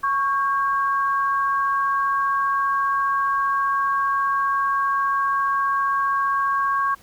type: tone pair together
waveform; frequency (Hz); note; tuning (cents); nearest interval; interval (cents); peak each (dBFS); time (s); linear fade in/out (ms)
sine; 1108.7 / 1606.3; C#6 / G6; 0 / +42; tritone; 642; -19 / -26; 0.03-6.95; 10
effects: pink hiss -52 dBFS RMS until 7.02 s